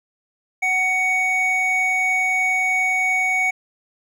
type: tone pair together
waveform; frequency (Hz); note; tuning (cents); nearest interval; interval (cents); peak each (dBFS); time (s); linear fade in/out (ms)
triangle; 746 / 2235; F#5 / C#7; +14 / +14; octave + perfect fifth; 1900; -23 / -16; 0.62-3.51; 10
effects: none

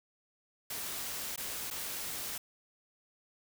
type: noise with dropouts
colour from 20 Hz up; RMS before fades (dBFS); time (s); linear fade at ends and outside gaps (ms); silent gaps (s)
white; -39; 0.7-2.38; 5; 1.361-1.376 / 1.703-1.709
effects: none

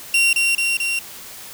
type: tone with echo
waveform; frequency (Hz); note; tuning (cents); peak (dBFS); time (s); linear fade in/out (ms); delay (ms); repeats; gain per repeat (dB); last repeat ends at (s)
40% pulse; 2750; F7; -27; -12; 0.14-0.33; 2; 220; 3; -2; 0.99
effects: white hiss -37 dBFS RMS until 1.53 s

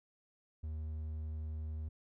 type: tone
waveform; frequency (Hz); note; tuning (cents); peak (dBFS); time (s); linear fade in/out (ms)
triangle; 77.78; D#2; 0; -36; 0.63-1.89; 10
effects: none

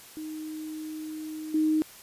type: tone with level steps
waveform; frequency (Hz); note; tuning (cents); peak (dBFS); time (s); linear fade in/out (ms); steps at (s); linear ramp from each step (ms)
sine; 311.1; D#4; 0; -34 / -21; 0.17-1.82; 0; 1.54; 5
effects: white hiss -49 dBFS RMS until 2.02 s + resampled to 32000 Hz

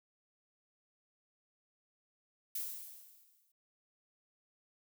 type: noise with exponential decay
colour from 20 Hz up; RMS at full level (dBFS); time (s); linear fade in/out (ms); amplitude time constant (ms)
violet; -37; 2.55-3.52; 5; 210
effects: none

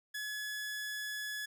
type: tone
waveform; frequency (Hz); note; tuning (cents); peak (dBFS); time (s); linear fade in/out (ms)
sawtooth; 1700; G#6; +40; -34; 0.14-1.46; 10
effects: none

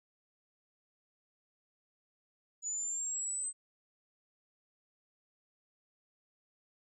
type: exponential sweep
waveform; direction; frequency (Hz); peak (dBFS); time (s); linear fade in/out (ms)
sine; up; 6870 to 8230; -34; 2.62-3.53; 50
effects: none

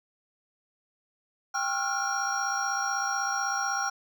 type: tone cluster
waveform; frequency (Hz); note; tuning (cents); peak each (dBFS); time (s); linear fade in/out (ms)
triangle; 794 / 1085 / 1372 / 1428 / 5630; G5 / C#6 / F6 / F6 / F8; +22 / -37 / -31 / +38 / +13; -30 / -36 / -30 / -31 / -33; 1.54-3.9; 10
effects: none

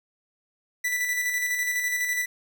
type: tone with tremolo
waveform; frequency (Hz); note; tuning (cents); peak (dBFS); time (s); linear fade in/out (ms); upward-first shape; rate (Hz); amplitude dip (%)
45% pulse; 1975.5; B6; 0; -23; 0.84-2.26; 10; square; 12; 35
effects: none

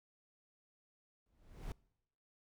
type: noise with exponential growth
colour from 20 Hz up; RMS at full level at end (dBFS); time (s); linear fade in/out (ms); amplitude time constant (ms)
brown; -40; 1.26-1.72; 2; 98
effects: noise-tail reverb RT60 0.8 s tail -24 dB re dry

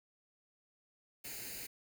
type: noise with comb filter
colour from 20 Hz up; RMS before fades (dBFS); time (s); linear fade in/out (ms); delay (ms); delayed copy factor
white; -45; 1.24-1.67; 10; 0.44; +0.7
effects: none

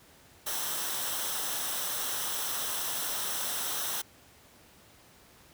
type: noise with comb filter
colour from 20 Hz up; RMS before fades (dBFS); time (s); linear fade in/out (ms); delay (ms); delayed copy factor
white; -33; 0.46-4.02; 10; 0.43; -0.55
effects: pink hiss -57 dBFS RMS until 5.53 s + high-pass 60 Hz 12 dB/octave

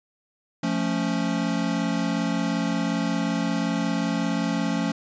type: chord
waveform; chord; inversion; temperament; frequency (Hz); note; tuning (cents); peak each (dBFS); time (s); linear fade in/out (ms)
square; F augmented; none; equal; 174.61 / 220 / 277.2; F3 / A3 / C#4; 0 / 0 / 0; -28; 0.63-4.92; 5
effects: resampled to 16000 Hz

